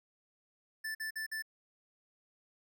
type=tone bursts; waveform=square; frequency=1760 Hz; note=A6; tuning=in tune; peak=-37 dBFS; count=4; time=0.84-1.424 s; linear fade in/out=10 ms; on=110 ms; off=48 ms; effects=none